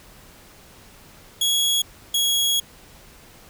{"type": "tone pair in turn", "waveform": "sawtooth", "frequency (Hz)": [3336, 3323], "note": ["G#7", "G#7"], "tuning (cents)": [7, 0], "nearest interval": "unison", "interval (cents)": 7, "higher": "first", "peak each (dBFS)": -15, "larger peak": "neither", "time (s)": [[1.41, 1.82], [2.14, 2.6]], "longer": "second", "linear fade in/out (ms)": 5, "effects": ["pink hiss -48 dBFS RMS until 3.49 s"]}